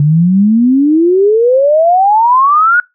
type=exponential sweep; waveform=sine; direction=up; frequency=142.3 to 1480 Hz; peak=-5 dBFS; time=0-2.8 s; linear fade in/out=2 ms; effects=noise-tail reverb RT60 0.2 s tail -22 dB re dry